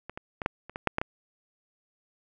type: clicks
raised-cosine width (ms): 0.5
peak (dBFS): -23 / -22 / -18 / -9 / -27 / -19 / -7 / -11 / -13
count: 9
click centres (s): 0.096 / 0.175 / 0.418 / 0.461 / 0.696 / 0.759 / 0.873 / 0.984 / 1.015
effects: none